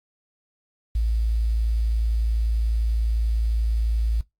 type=tone with quantisation; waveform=sine; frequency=55.7 Hz; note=A1; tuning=22 cents sharp; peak=-19 dBFS; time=0.95-4.21 s; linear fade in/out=5 ms; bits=8; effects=noise-tail reverb RT60 0.2 s tail -24 dB re dry + AAC 64 kbps